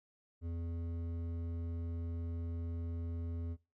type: tone with hard clipping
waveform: triangle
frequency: 84.2 Hz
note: E2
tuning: 37 cents sharp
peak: -39 dBFS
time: 0.41-3.57 s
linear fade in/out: 50 ms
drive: 14 dB
effects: noise-tail reverb RT60 0.3 s tail -22 dB re dry